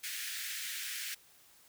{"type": "high-pass noise", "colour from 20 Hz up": "pink", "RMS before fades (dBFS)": -40, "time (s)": [0.03, 1.15], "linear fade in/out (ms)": 10, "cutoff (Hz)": 1600, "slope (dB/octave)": 48, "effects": ["white hiss -62 dBFS RMS until 1.68 s"]}